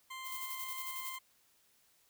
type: tone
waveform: 20% pulse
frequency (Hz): 1046.5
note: C6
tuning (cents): 0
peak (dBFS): -38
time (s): 0.1-1.19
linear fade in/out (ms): 10
type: noise with tremolo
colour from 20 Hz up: violet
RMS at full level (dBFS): -42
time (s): 0.23-1.18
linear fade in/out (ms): 50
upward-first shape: square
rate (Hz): 11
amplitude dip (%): 50
effects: white hiss -70 dBFS RMS until 2.09 s